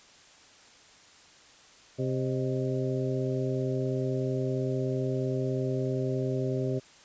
harmonic tone with a mistuned harmonic, 130.81 Hz, C3, in tune, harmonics 1 / 2 / 3 / 4 / 5, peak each -30 / -34 / -32 / -37 / -38 dBFS, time 1.98-6.8 s, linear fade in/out 20 ms, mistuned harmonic 5, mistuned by -92 cents, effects white hiss -55 dBFS RMS until 7.04 s + resampled to 16000 Hz

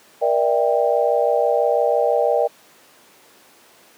sine chord, E half-diminished seventh, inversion second, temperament just, 474.7 / 593.3 / 659.3 / 791.1 Hz, Bb4 / D5 / E5 / G5, +31 / +18 / 0 / +16 cents, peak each -19 / -19 / -22 / -22 dBFS, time 0.21-2.48 s, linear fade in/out 20 ms, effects pink hiss -50 dBFS RMS until 3.97 s + high-pass 300 Hz 12 dB/octave

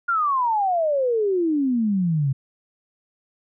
sine exponential sweep, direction down, 1426 to 130.81 Hz, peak -18 dBFS, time 0.08-2.33 s, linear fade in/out 10 ms, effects none

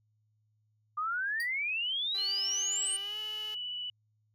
sine exponential sweep, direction up, 1198 to 8970 Hz, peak -30 dBFS, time 0.97-2.97 s, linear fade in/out 10 ms
sawtooth tone with exponential decay, 4681 Hz, D8, 7 cents flat, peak -32 dBFS, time 1.4-1.51 s, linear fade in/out 1 ms, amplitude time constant 22 ms
5% pulse tone with pitch glide, 393.3 to 428.9 Hz, G4 to A4, +6 to -44 cents, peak -36 dBFS, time 2.14-3.55 s, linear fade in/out 10 ms, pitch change +150 cents, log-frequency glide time 2.99-3.18 s
sine tone with vibrato, 2960 Hz, F#7, in tune, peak -35 dBFS, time 2.18-3.9 s, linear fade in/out 2 ms, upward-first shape sine, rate 15 Hz, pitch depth 11 cents each way
effects added 107 Hz sine -70 dBFS peak until 4.34 s

